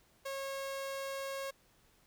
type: tone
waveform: sawtooth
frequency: 545 Hz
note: C#5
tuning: 29 cents flat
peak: -34 dBFS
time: 0.25-1.51 s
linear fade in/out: 10 ms
effects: pink hiss -68 dBFS RMS until 2.06 s